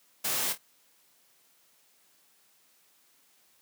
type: noise with echo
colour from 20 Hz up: white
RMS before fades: -30 dBFS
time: 0.24-0.53 s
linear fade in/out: 10 ms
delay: 25 ms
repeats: 2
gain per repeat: -10 dB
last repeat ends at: 0.58 s
effects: white hiss -65 dBFS RMS until 3.61 s + high-pass 150 Hz 12 dB/octave